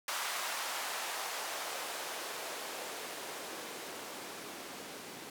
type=noise with band-pass filter sweep; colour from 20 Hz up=blue; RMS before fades=-41 dBFS; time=0.08-5.3 s; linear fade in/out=2 ms; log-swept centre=1000 to 250 Hz; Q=1.1; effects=none